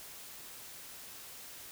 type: silence
effects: white hiss -49 dBFS RMS until 1.71 s